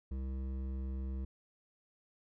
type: tone with hard clipping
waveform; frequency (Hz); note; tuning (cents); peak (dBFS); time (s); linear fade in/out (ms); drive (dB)
triangle; 65.8; C2; +10; -38; 0.11-1.25; 5; 15
effects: none